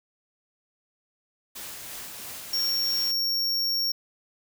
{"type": "noise with tremolo", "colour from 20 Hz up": "white", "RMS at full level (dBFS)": -38, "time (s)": [1.55, 3.12], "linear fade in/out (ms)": 10, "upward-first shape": "sine", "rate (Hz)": 3, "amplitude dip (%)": 25}
{"type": "tone", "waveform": "square", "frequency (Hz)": 5520, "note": "F8", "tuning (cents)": -21, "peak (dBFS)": -24, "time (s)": [2.53, 3.92], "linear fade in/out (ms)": 5}
{"effects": []}